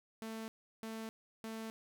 sawtooth tone bursts, 222.6 Hz, A3, 20 cents sharp, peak -38 dBFS, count 3, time 0.22-1.7 s, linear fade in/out 0 ms, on 260 ms, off 350 ms, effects none

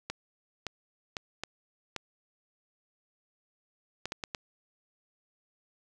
clicks, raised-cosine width 0.2 ms, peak -17 dBFS, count 9, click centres 0.1 / 0.667 / 1.168 / 1.436 / 1.963 / 4.056 / 4.121 / 4.238 / 4.348 s, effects none

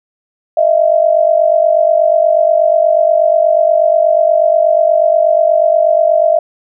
sine tone pair together, 625 / 673.3 Hz, D#5 / E5, +8 / +36 cents, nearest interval minor second, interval 128 cents, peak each -10 dBFS, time 0.57-6.39 s, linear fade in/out 5 ms, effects none

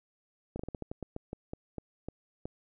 slowing click train, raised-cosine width 2 ms, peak -24 dBFS, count 14, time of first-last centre 0.56-2.455 s, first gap 34 ms, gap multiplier 1.22, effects none

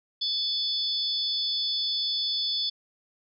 sine tone cluster, 3463 / 4462 / 5060 Hz, A7 / C#8 / D#8, -28 / +11 / +28 cents, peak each -28 / -30 / -33 dBFS, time 0.21-2.7 s, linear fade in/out 10 ms, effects none

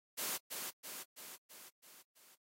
white noise with echo, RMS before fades -39 dBFS, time 0.17-0.38 s, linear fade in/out 20 ms, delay 330 ms, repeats 6, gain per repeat -4 dB, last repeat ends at 2.36 s, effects high-pass 200 Hz 12 dB/octave + AAC 48 kbps

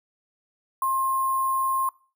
sine tone with sample-and-hold, 1062 Hz, C6, 25 cents sharp, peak -21 dBFS, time 0.82-1.89 s, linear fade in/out 2 ms, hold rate 11025 Hz, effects noise-tail reverb RT60 0.4 s tail -24 dB re dry

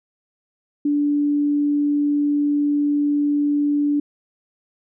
sine tone, 291 Hz, D4, 16 cents flat, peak -16 dBFS, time 0.85-4 s, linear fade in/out 5 ms, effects none

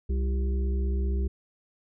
harmonic tone with a mistuned harmonic, 65.41 Hz, C2, in tune, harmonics 1 / 3 / 5 / 6, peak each -24 / -37 / -42 / -39 dBFS, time 0.09-1.28 s, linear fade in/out 10 ms, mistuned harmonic 5, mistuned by +53 cents, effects none

